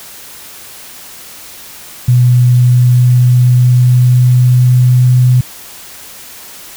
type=tone with pitch glide; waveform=sine; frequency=123.6 to 125.62 Hz; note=B2 to B2; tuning=+2 to +30 cents; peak=-4 dBFS; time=2.08-5.41 s; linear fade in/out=5 ms; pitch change=+28 cents; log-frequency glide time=2.49-5.23 s; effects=white hiss -32 dBFS RMS until 6.76 s